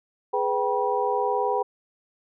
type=tone cluster; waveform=sine; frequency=417.8 / 497 / 778 / 969 Hz; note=G#4 / B4 / G5 / B5; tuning=+10 / +11 / -13 / -33 cents; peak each=-27 dBFS; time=0.33-1.63 s; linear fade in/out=10 ms; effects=none